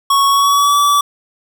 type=tone with pitch glide; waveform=square; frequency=1108.7 to 1151.8 Hz; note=C#6 to D6; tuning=0 to -34 cents; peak=-10 dBFS; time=0.1-1.01 s; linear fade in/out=5 ms; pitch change=+66 cents; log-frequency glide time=0.28-0.77 s; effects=none